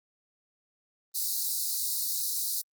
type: high-pass noise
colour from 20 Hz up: white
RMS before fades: -30 dBFS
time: 1.14-2.62 s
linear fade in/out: 20 ms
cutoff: 3900 Hz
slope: 96 dB/octave
effects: Opus 32 kbps